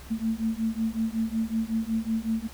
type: beating tone pair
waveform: sine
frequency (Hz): 221.1 / 226.5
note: A3 / A#3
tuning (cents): +9 / -50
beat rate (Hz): 5.4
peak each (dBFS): -28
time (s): 0.1-2.48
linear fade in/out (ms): 20
effects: added 65 Hz sine -46 dBFS peak until 2.53 s + pink hiss -48 dBFS RMS until 2.53 s